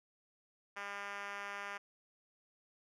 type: tone with band-pass filter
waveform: 5% pulse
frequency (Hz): 201.3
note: G3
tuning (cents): +46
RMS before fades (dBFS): -44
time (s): 0.76-1.78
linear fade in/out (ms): 10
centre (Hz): 1500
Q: 0.82
effects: none